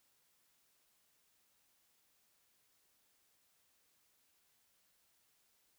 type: silence
effects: white hiss -75 dBFS RMS until 5.78 s